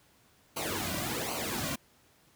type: noise with flanger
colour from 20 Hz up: pink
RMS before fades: -34 dBFS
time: 0.56-1.76 s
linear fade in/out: 10 ms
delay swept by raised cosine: 0.56 to 2.36 ms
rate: 1.3 Hz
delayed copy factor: -0.75
effects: pink hiss -64 dBFS RMS until 2.35 s + high-pass 60 Hz 12 dB/octave